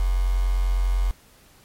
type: tone with quantisation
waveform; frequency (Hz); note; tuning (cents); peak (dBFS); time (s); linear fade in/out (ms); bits
sine; 45.08; F#1; -44; -18; 0-1.11; 0; 6
effects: pink hiss -54 dBFS RMS until 1.64 s + MP3 64 kbps